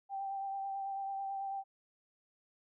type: tone with vibrato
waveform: sine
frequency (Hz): 784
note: G5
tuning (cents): 0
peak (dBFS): -36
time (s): 0.09-1.64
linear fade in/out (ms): 50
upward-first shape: triangle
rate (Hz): 9.1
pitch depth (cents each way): 22
effects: none